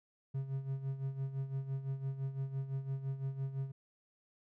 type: tone with tremolo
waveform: triangle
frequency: 135.2 Hz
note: C#3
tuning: 43 cents flat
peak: -31 dBFS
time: 0.34-3.72 s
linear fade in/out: 10 ms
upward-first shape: sine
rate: 5.9 Hz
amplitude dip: 70%
effects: none